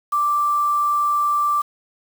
sine tone with quantisation, 1174.7 Hz, D6, in tune, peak -16 dBFS, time 0.12-1.62 s, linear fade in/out 10 ms, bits 6, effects none

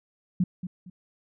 sine tone with echo, 181.1 Hz, F#3, 37 cents flat, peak -19 dBFS, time 0.4-0.44 s, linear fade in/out 5 ms, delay 230 ms, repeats 2, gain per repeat -11 dB, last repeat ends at 0.9 s, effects none

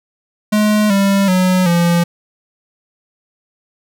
square tone with pitch steps, 211.5 / 197.34 / 184.12 / 171.79 Hz, G#3 / G3 / F#3 / F3, +32 / +12 / -8 / -28 cents, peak -11 dBFS, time 0.52-2.04 s, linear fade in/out 10 ms, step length 380 ms, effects none

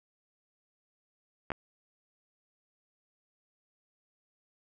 clicks, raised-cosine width 0.5 ms, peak -18 dBFS, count 2, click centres 1.504 / 1.518 s, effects none

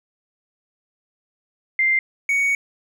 sine / triangle tone pair in turn, 2093 / 2235 Hz, C7 / C#7, 0 / +14 cents, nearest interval minor second, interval 114 cents, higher second, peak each -15 dBFS, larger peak neither, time 1.79-1.99 / 2.29-2.55 s, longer second, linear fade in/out 2 ms, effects none

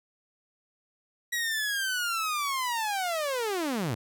sawtooth linear sweep, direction down, 1927 to 98.4 Hz, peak -24 dBFS, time 1.32-3.95 s, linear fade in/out 10 ms, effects none

